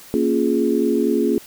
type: chord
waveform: sine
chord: Bb minor seventh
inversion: none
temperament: equal with one note detuned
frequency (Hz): 233.1 / 277.2 / 349.2 / 418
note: Bb3 / Db4 / F4 / Ab4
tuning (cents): 0 / 0 / 0 / +11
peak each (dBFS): -21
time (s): 0.14-1.38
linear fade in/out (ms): 0
effects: white hiss -43 dBFS RMS until 1.46 s